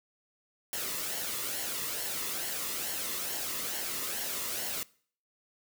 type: noise with flanger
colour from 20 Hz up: white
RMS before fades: -35 dBFS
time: 0.73-4.83 s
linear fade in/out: 0 ms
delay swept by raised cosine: 0.81 to 1.31 ms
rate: 2.3 Hz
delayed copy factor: -0.5
effects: noise-tail reverb RT60 0.5 s tail -22 dB re dry